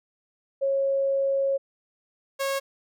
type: tone pair in turn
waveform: sine / sawtooth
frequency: 547 / 547 Hz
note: C#5 / C#5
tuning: -23 / -23 cents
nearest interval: unison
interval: 0 cents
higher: neither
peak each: -21 / -21 dBFS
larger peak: neither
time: 0.61-1.58 / 2.39-2.6 s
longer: first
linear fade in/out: 20 ms
effects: none